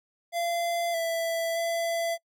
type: tone with pitch steps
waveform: square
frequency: 685 / 664 / 672 Hz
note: F5 / E5 / E5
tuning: -34 / +12 / +33 cents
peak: -27 dBFS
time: 0.32-2.18 s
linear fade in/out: 50 ms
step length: 620 ms
effects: noise-tail reverb RT60 0.1 s tail -24 dB re dry